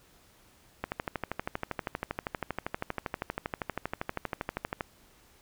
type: click train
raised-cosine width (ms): 0.5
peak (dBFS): -16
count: 51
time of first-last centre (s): 0.84-4.808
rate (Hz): 12.6
effects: pink hiss -61 dBFS RMS until 5.41 s